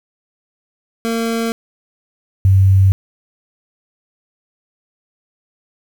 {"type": "tone pair in turn", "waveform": ["25% pulse", "sine"], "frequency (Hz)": [228.6, 96.11], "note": ["A#3", "G2"], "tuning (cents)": [-34, -34], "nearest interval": "octave + minor third", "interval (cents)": 1500, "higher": "first", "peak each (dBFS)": [-13, -7], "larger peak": "second", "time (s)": [[1.05, 1.52], [2.45, 2.92]], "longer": "neither", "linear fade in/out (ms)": 0, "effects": ["7-bit"]}